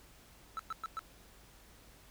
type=tone bursts; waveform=triangle; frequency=1318.5 Hz; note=E6; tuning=in tune; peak=-34 dBFS; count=4; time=0.57-0.992 s; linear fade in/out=0 ms; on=23 ms; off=110 ms; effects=added 50 Hz sine -63 dBFS peak until 2.1 s + pink hiss -60 dBFS RMS until 2.1 s